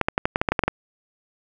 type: clicks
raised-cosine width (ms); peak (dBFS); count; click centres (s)
0.5; -4; 11; 0.013 / 0.085 / 0.179 / 0.255 / 0.359 / 0.415 / 0.488 / 0.52 / 0.592 / 0.637 / 0.68
effects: none